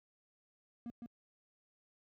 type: tone with echo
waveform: triangle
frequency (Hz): 236.4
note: A#3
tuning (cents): +24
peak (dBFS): -39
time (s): 0.86-0.9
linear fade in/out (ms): 0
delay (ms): 160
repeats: 1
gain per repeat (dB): -3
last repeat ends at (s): 1.06
effects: high-pass 60 Hz 12 dB/octave